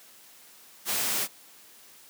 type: noise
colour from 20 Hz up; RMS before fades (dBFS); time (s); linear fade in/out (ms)
white; -28; 0.85-1.28; 50
effects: white hiss -53 dBFS RMS until 2.09 s + high-pass 150 Hz 12 dB/octave